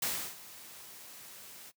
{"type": "noise with ADSR envelope", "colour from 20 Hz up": "white", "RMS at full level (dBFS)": -32, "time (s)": [0.02, 1.72], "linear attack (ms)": 6, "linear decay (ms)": 320, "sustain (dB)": -18, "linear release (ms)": 36, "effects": ["noise-tail reverb RT60 0.1 s tail -19 dB re dry", "high-pass 100 Hz 12 dB/octave"]}